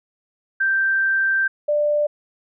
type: tone pair in turn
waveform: sine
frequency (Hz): 1568 / 592.1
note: G6 / D5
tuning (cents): 0 / +14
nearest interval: octave + perfect fourth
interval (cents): 1686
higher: first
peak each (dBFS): -16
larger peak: neither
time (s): 0.6-1.48 / 1.68-2.07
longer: first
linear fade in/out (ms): 10
effects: none